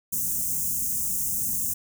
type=band-stop noise; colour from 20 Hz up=white; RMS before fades=-27 dBFS; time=0.12-1.74 s; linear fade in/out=10 ms; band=260 to 6300 Hz; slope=48 dB/octave; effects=none